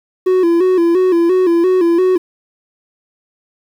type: tone with vibrato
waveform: triangle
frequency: 354.1 Hz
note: F4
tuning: 24 cents sharp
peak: -7 dBFS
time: 0.26-2.18 s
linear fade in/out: 10 ms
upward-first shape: square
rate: 2.9 Hz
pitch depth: 78 cents each way
effects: 7-bit